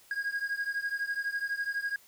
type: beating tone pair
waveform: triangle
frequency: 1632 / 1644 Hz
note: G#6 / G#6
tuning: -31 / -18 cents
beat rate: 12 Hz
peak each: -31 / -33 dBFS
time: 0.11-1.96 s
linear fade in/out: 2 ms
effects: white hiss -59 dBFS RMS until 2.07 s